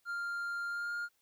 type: tone with pitch glide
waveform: triangle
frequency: 1396.9 to 1413.1 Hz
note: F6 to F6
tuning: 0 to +20 cents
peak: -33 dBFS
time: 0.05-1.09 s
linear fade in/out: 50 ms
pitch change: +20 cents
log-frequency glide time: 0.68-0.94 s
effects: white hiss -75 dBFS RMS until 1.21 s